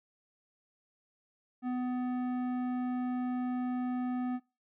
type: tone with tanh clipping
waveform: triangle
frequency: 250 Hz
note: B3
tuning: 21 cents sharp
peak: -33 dBFS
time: 1.62-4.4 s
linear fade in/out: 50 ms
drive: 17 dB
effects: noise-tail reverb RT60 0.3 s tail -23 dB re dry